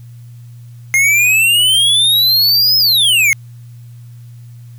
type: exponential two-way sweep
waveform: square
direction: up then down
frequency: 2118 to 5180 to 2118 Hz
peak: -9 dBFS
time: 0.94-3.33 s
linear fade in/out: 0 ms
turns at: 2.78 s
effects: added 119 Hz sine -32 dBFS peak until 4.78 s + white hiss -54 dBFS RMS until 4.78 s